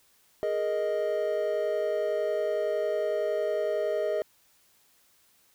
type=chord; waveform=triangle; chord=Ab suspended second; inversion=none; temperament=equal; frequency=415.3 / 466.2 / 622.3 Hz; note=Ab4 / Bb4 / Eb5; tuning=0 / 0 / 0 cents; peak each=-29 / -31 / -26 dBFS; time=0.43-4.22 s; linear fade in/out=0 ms; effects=white hiss -64 dBFS RMS until 5.54 s